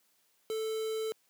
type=tone with quantisation; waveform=triangle; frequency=440 Hz; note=A4; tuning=in tune; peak=-30 dBFS; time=0.5-1.12 s; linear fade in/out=0 ms; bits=7; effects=white hiss -71 dBFS RMS until 1.29 s + high-pass 150 Hz 12 dB/octave